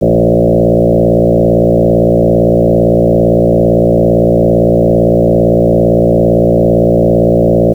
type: tone with frequency modulation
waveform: sine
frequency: 358.2 Hz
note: F4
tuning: 44 cents sharp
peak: -5 dBFS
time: 0.01-7.74 s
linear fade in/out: 20 ms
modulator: 57.7 Hz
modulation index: 4.5
effects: 7-bit